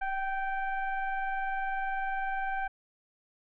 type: tone with frequency modulation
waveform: sine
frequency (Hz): 774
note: G5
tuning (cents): -22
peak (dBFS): -29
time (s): 0.01-2.68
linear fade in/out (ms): 10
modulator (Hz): 784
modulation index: 1.1
effects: none

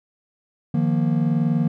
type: tone cluster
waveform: triangle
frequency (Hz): 154.6 / 175.2 / 234.2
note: D#3 / F3 / A#3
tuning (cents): -11 / +6 / +8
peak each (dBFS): -19 / -21 / -20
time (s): 0.74-1.68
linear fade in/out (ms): 5
effects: none

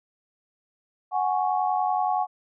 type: chord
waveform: sine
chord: F# suspended second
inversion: none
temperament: equal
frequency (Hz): 740 / 830.6 / 1108.7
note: F#5 / G#5 / C#6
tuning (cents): 0 / 0 / 0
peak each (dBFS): -24 / -26 / -30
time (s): 1.11-2.27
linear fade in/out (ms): 50
effects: none

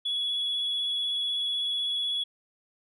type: tone with vibrato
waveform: sine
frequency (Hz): 3381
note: G#7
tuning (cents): +30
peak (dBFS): -25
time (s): 0.05-2.24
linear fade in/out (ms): 10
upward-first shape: triangle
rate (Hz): 16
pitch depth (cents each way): 17
effects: tanh soft clip ceiling -23 dBFS

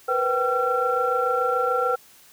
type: tone cluster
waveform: sine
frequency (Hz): 477.1 / 504 / 771 / 1361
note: A#4 / B4 / G5 / F6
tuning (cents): +40 / +35 / -29 / -45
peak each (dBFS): -27 / -24 / -27 / -23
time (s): 0.08-1.96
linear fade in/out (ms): 10
effects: tanh soft clip ceiling -10 dBFS + white hiss -52 dBFS RMS until 2.32 s

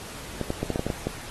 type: clicks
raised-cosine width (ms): 2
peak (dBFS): -13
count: 9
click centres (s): 0.413 / 0.504 / 0.63 / 0.703 / 0.759 / 0.794 / 0.866 / 0.902 / 1.07
effects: pink hiss -40 dBFS RMS until 1.3 s + AAC 32 kbps

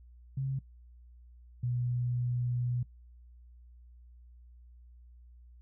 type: tone pair in turn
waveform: sine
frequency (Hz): 134.5 / 122.61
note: C3 / B2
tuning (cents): +48 / -12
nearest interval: major second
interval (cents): 160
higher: first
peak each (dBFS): -30 / -29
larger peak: second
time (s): 0.37-0.59 / 1.63-2.83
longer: second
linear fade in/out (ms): 5
effects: noise-tail reverb RT60 0.1 s tail -19 dB re dry + added 60 Hz sine -52 dBFS peak until 5.61 s

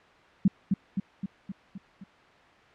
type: tone with echo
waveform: sine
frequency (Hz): 193.8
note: G3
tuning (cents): -20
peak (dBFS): -16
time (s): 0.45-0.48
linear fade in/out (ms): 5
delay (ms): 260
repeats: 6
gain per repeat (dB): -4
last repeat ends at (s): 2.04
effects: white hiss -55 dBFS RMS until 2.74 s + low-pass 2000 Hz 12 dB/octave

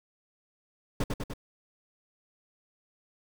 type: noise with echo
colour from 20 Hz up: brown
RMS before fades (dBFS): -27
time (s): 1-1.04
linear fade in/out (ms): 5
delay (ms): 99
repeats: 3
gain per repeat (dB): -3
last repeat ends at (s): 1.337
effects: none

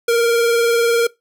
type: tone with vibrato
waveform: square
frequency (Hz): 467.1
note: A#4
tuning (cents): +3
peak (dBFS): -13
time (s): 0.08-1.07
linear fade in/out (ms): 5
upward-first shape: triangle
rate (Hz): 20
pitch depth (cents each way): 38
effects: noise-tail reverb RT60 0.2 s tail -22 dB re dry

